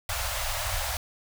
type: band-stop noise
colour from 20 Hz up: pink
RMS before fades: -30 dBFS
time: 0.09-0.97 s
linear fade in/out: 2 ms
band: 110 to 540 Hz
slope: 96 dB/octave
effects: none